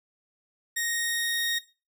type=tone pair together; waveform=sawtooth; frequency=1864.7 / 3729 Hz; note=A#6 / A#7; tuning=0 / 0 cents; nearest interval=octave; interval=1200 cents; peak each=-25 dBFS; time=0.76-1.59 s; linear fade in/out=10 ms; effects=noise-tail reverb RT60 0.3 s tail -17 dB re dry